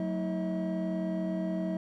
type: tone cluster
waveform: triangle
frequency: 184.4 / 223.6 / 320.7 / 640 Hz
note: F#3 / A3 / E4 / D#5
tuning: -6 / +28 / -48 / +49 cents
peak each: -29 / -37 / -33 / -34 dBFS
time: 0-1.77 s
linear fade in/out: 2 ms
effects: tanh soft clip ceiling -22 dBFS